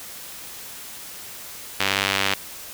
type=tone with band-pass filter; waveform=sawtooth; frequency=98 Hz; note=G2; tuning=in tune; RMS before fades=-23 dBFS; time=1.8-2.34 s; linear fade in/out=0 ms; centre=2900 Hz; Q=1.2; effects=white hiss -38 dBFS RMS until 2.73 s